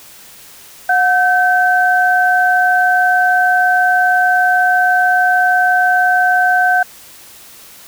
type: tone pair together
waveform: sine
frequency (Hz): 727.3 / 1541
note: F#5 / G6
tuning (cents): -30 / -30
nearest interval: octave + minor second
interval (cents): 1300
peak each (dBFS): -12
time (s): 0.89-6.83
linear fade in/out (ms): 5
effects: white hiss -39 dBFS RMS until 7.87 s